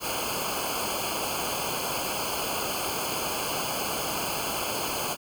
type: noise with comb filter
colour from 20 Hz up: pink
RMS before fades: -30 dBFS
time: 0-5.17 s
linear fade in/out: 50 ms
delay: 0.53 ms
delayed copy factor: -0.95
effects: none